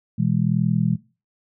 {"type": "chord", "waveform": "sine", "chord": "E major", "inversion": "second", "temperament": "just", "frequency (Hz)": [123.61, 164.81, 206], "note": ["B2", "E3", "G#3"], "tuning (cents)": [2, 0, -14], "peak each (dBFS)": [-23, -21, -23], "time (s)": [0.18, 0.96], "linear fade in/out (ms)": 10, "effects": ["noise-tail reverb RT60 0.3 s tail -17 dB re dry"]}